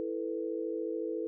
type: chord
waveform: sine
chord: E suspended fourth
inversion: none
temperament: equal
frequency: 329.6 / 440 / 493.9 Hz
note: E4 / A4 / B4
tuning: 0 / 0 / 0 cents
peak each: -36 / -36 / -38 dBFS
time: 0-1.27 s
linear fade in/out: 0 ms
effects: none